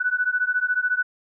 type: beating tone pair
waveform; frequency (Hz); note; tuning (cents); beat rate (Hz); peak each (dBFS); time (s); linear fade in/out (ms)
sine; 1480 / 1494; F#6 / F#6; 0 / +16; 14; -23; 0-1.03; 10
effects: none